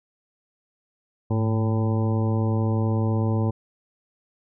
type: harmonic tone with a mistuned harmonic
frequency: 111.5 Hz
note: A2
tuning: 23 cents sharp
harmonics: 1 / 2 / 3 / 4 / 5 / 7 / 8 / 9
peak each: -21 / -27 / -31 / -33 / -35 / -38 / -39 / -40 dBFS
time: 1.3-3.51 s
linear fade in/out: 10 ms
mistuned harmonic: 1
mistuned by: -73 cents
effects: none